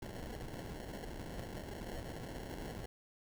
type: noise with sample-and-hold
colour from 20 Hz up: pink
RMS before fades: -45 dBFS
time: 0.02-2.86 s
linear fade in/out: 5 ms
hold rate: 1225 Hz
effects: none